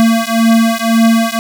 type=beating tone pair; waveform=square; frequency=226.3 / 228.2 Hz; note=A3 / A#3; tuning=+49 / -37 cents; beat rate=1.9 Hz; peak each=-12 dBFS; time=0-1.39 s; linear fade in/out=0 ms; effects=none